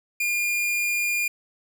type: tone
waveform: 45% pulse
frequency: 2415 Hz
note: D7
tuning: 48 cents sharp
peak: -22 dBFS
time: 0.2-1.28 s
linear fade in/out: 5 ms
effects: 9-bit